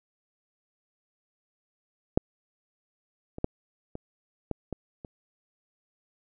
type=clicks; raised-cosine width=2 ms; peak=-6 / -24 / -11 / -23 / -16 / -19 / -27 dBFS; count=7; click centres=2.175 / 3.384 / 3.444 / 3.954 / 4.513 / 4.727 / 5.048 s; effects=none